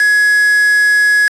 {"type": "tone with quantisation", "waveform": "triangle", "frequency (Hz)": 1680, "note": "G#6", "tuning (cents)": 19, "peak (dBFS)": -6, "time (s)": [0, 1.28], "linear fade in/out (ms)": 2, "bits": 3, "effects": ["resampled to 24000 Hz"]}